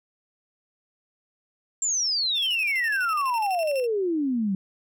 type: exponential sweep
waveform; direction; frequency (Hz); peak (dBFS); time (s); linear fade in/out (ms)
sine; down; 7459 to 186.1; -22; 1.82-4.55; 2
type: tone with tremolo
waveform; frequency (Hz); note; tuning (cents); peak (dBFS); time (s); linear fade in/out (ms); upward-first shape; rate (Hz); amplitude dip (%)
sawtooth; 2700; E7; +41; -28; 2.34-3.87; 50; square; 12; 70
effects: none